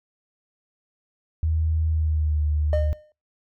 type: tone with pitch glide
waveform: sine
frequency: 79.6 to 75.31 Hz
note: D#2 to D2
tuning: +40 to +44 cents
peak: -19 dBFS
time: 1.43-2.93 s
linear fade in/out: 0 ms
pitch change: -96 cents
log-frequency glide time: 1.89-2.42 s
type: tone with exponential decay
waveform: triangle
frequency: 608 Hz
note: D#5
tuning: 40 cents flat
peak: -17 dBFS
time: 2.73-3.12 s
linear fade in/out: 1 ms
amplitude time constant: 84 ms
effects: noise-tail reverb RT60 0.3 s tail -26 dB re dry + tanh soft clip ceiling -9 dBFS